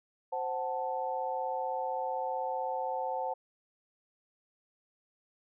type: chord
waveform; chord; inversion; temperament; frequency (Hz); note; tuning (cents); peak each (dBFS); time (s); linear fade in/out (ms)
sine; F# diminished; second; equal with one note detuned; 523.3 / 744.3 / 880; C5 / F#5 / A5; 0 / +10 / 0; -36 / -36 / -35; 0.32-3.34; 10
effects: none